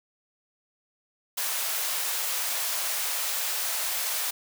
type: high-pass noise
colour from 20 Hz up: white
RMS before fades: -29 dBFS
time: 1.37-4.31 s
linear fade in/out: 10 ms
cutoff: 540 Hz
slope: 24 dB/octave
effects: none